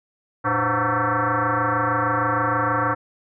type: tone with frequency modulation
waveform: sine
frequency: 116.2 Hz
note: A#2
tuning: 5 cents flat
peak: -18 dBFS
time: 0.44-2.95 s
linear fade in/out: 20 ms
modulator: 206 Hz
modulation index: 7.2
effects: none